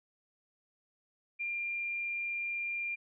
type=tone; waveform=sine; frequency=2392 Hz; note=D7; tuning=31 cents sharp; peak=-33 dBFS; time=1.39-2.96 s; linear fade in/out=20 ms; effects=none